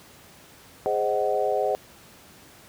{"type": "chord", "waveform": "sine", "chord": "Ab dominant seventh", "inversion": "none", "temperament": "equal with one note detuned", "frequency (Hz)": [415.3, 523.3, 622.3, 747.3], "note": ["Ab4", "C5", "Eb5", "Gb5"], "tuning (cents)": [0, 0, 0, 17], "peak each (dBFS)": -27, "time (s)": [0.86, 1.75], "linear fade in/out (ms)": 0, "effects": ["pink hiss -50 dBFS RMS until 2.68 s", "high-pass 80 Hz 12 dB/octave"]}